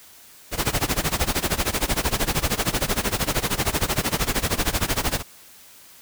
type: noise with tremolo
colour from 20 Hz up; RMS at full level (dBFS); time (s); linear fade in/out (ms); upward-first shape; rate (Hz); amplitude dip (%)
pink; -20; 0.51-5.23; 50; sine; 13; 90
effects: white hiss -48 dBFS RMS until 6.01 s